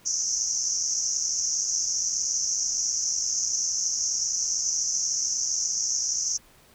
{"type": "band-pass noise", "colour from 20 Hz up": "pink", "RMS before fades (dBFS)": -27, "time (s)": [0.05, 6.38], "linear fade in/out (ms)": 20, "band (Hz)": [5600, 6500], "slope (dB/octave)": 96, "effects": ["pink hiss -56 dBFS RMS until 6.74 s"]}